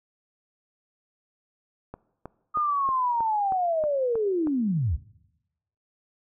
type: click train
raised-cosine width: 1 ms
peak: -23 dBFS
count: 9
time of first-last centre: 1.94-4.472 s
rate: 3.16 Hz
type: linear sweep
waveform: sine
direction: down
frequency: 1242 to 59.9 Hz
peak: -22 dBFS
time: 2.54-4.97 s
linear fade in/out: 20 ms
effects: noise-tail reverb RT60 0.9 s tail -20 dB re dry